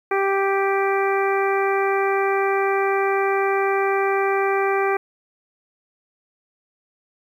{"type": "harmonic tone", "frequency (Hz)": 392, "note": "G4", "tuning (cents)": 0, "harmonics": [1, 2, 3, 4, 5, 6], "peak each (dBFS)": [-20, -24, -26, -29, -30, -30], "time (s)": [0.11, 4.97], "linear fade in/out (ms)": 5, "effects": ["9-bit"]}